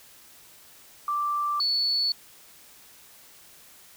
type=tone pair in turn; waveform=sine; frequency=1174.7 / 4435 Hz; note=D6 / C#8; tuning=0 / 0 cents; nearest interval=octave + major seventh; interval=2300 cents; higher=second; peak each=-24 / -22 dBFS; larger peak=second; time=1.08-1.6 / 1.6-2.12 s; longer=neither; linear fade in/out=2 ms; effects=white hiss -52 dBFS RMS until 3.96 s